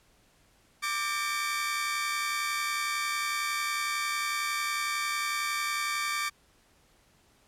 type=tone cluster; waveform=sawtooth; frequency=1181 / 1596 / 1814 / 2291 Hz; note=D6 / G6 / A#6 / D7; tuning=+9 / +31 / -48 / -44 cents; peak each=-28 / -37 / -34 / -30 dBFS; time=0.82-6.3 s; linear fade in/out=20 ms; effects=pink hiss -64 dBFS RMS until 7.47 s + low-pass 12000 Hz 12 dB/octave